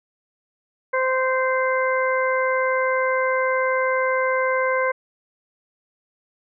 harmonic tone, 519 Hz, C5, 14 cents flat, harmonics 1 / 2 / 3 / 4, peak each -21 / -24 / -26 / -27 dBFS, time 0.93-4.92 s, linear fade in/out 10 ms, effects none

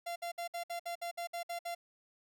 45% pulse tone bursts, 689 Hz, F5, 24 cents flat, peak -37 dBFS, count 11, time 0.06-1.75 s, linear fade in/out 10 ms, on 100 ms, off 59 ms, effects none

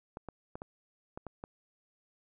clicks, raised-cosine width 1 ms, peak -27 dBFS, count 7, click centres 0.171 / 0.287 / 0.555 / 0.619 / 1.175 / 1.267 / 1.439 s, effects none

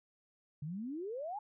sine exponential sweep, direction up, 140 to 867 Hz, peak -38 dBFS, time 0.62-1.39 s, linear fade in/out 5 ms, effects none

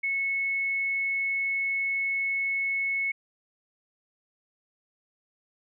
sine tone, 2198 Hz, C#7, 15 cents flat, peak -25 dBFS, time 0.03-3.12 s, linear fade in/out 10 ms, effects none

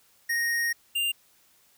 square tone pair in turn, 1864.7 / 2794 Hz, A#6 / F7, 0 / 0 cents, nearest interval perfect fifth, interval 700 cents, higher second, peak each -25 dBFS, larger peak neither, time 0.29-0.73 / 0.95-1.12 s, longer first, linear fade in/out 10 ms, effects white hiss -62 dBFS RMS until 1.77 s

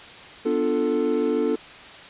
triangle chord, B half-diminished seventh, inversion none, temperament equal with one note detuned, 246.9 / 293.7 / 349.2 / 442.5 Hz, B3 / D4 / F4 / A4, 0 / 0 / 0 / +10 cents, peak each -25 / -24 / -26 / -21 dBFS, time 0.45-1.56 s, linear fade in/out 10 ms, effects white hiss -42 dBFS RMS until 2.09 s + resampled to 8000 Hz

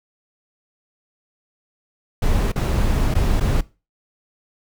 brown noise with dropouts, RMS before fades -18 dBFS, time 2.22-3.61 s, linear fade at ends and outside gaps 5 ms, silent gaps 2.519-2.558 / 3.141-3.15 / 3.399-3.407 s, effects noise-tail reverb RT60 0.3 s tail -20 dB re dry

